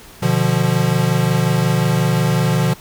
square chord, B diminished, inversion none, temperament equal with one note detuned, 123.47 / 149.14 / 174.61 Hz, B2 / D3 / F3, 0 / +27 / 0 cents, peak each -19 dBFS, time 0.22-2.74 s, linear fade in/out 10 ms, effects pink hiss -41 dBFS RMS until 2.8 s

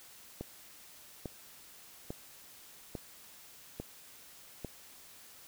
click train, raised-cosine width 2 ms, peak -25 dBFS, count 6, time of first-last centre 0.41-4.647 s, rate 1.18 Hz, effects white hiss -55 dBFS RMS until 5.47 s

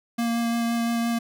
square tone with vibrato, 233.1 Hz, A#3, in tune, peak -23 dBFS, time 0.18-1.19 s, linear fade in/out 10 ms, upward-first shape sine, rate 5.8 Hz, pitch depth 10 cents each way, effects none

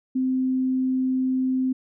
sine tone, 259.1 Hz, C4, 17 cents flat, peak -20 dBFS, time 0.15-1.73 s, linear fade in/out 10 ms, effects none

